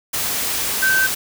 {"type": "tone in noise", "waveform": "sine", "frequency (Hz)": 1547, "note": "G6", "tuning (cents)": -23, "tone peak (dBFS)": -14, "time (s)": [0.82, 1.07], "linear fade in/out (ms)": 10, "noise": "white", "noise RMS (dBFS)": -22, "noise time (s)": [0.13, 1.15], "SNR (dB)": 5, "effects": []}